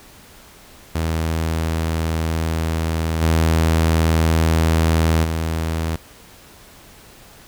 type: tone with level steps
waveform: sawtooth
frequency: 81 Hz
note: E2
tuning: 30 cents flat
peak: -15 / -10 / -16 dBFS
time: 0.95-5.96 s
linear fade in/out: 5 ms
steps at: 3.21 / 5.23 s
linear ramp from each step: 20 ms
effects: pink hiss -45 dBFS RMS until 7.47 s